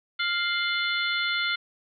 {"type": "harmonic tone with a mistuned harmonic", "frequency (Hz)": 698.5, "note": "F5", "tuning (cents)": 0, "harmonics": [2, 3, 4, 5, 6], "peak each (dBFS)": [-28, -29, -34, -31, -35], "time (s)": [0.19, 1.56], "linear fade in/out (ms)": 10, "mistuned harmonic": 4, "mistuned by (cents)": 110, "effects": []}